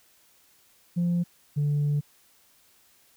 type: tone pair in turn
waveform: sine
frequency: 173.8 / 146.15 Hz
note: F3 / D3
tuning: -8 / -8 cents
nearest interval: minor third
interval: 300 cents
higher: first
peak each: -20 dBFS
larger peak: neither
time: 0.96-1.24 / 1.56-2.01 s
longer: second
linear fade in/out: 20 ms
effects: tanh soft clip ceiling -20 dBFS + white hiss -61 dBFS RMS until 3.16 s